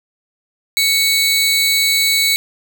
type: tone pair together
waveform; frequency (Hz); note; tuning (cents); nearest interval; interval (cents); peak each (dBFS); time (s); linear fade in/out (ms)
sawtooth; 2217 / 3950; C#7 / B7; 0 / 0; minor seventh; 1000; -12; 0.77-2.36; 0
effects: none

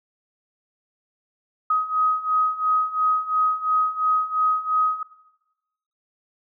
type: beating tone pair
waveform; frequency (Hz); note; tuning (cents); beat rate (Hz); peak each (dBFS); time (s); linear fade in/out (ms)
sine; 1258 / 1260.9; D#6 / D#6; +19 / +23; 2.9; -24 / -21; 1.7-5.03; 5
effects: noise-tail reverb RT60 1.0 s tail -17 dB re dry

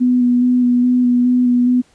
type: tone with vibrato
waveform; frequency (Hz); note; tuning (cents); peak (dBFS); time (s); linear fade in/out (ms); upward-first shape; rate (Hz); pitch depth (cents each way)
sine; 246.9; B3; 0; -10; 0-1.82; 20; square; 2.4; 14
effects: pink hiss -54 dBFS RMS until 1.94 s + resampled to 22050 Hz

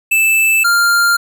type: tone pair in turn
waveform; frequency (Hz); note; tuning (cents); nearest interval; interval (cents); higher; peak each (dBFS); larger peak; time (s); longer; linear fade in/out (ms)
square; 2637 / 1396.9; E7 / F6; 0 / 0; major seventh; 1100; first; -10; neither; 0.11-0.64 / 0.64-1.17; neither; 10
effects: none

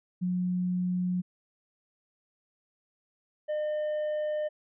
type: tone pair in turn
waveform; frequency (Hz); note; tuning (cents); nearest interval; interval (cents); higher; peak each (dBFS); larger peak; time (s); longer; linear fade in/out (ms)
sine / triangle; 180.6 / 605.9; F#3 / D#5; -42 / -46; octave + major sixth; 2096; second; -26; neither; 0.21-1.22 / 3.48-4.49; neither; 20
effects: resampled to 8000 Hz

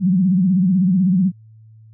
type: tone with vibrato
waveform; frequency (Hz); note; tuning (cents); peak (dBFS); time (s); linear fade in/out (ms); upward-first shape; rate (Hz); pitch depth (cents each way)
sine; 185; F#3; 0; -12; 0-1.32; 50; sine; 16; 130
effects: added 110 Hz sine -42 dBFS peak until 1.93 s

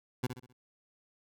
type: tone with echo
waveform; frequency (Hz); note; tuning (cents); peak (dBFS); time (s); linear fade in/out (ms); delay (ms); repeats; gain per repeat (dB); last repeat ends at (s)
20% pulse; 125.3; B2; +25; -24; 0.23-0.27; 10; 65; 4; -8; 0.53
effects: none

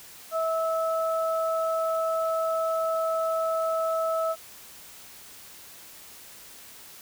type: tone pair together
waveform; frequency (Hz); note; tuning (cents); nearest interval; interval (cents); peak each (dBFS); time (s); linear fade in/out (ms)
sine; 650 / 1301.7; E5 / E6; -24 / -22; octave; 1202; -25 / -29; 0.31-4.36; 50
effects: white hiss -47 dBFS RMS until 7.01 s

